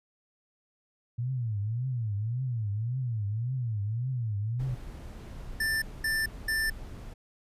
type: tone with vibrato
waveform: sine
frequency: 115 Hz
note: A#2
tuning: 23 cents flat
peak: -28 dBFS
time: 1.18-4.75 s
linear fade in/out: 10 ms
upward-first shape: triangle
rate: 1.8 Hz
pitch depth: 260 cents each way
type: noise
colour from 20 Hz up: brown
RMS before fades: -41 dBFS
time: 4.59-7.14 s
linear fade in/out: 10 ms
type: tone bursts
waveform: square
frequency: 1775 Hz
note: A6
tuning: 15 cents sharp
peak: -27 dBFS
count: 3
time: 5.6-6.7 s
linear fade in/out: 5 ms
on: 220 ms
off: 220 ms
effects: resampled to 32000 Hz